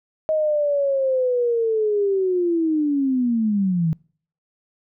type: linear sweep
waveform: sine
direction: down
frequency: 631 to 155.56 Hz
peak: -17 dBFS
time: 0.29-3.93 s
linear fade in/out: 0 ms
effects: noise-tail reverb RT60 0.5 s tail -26 dB re dry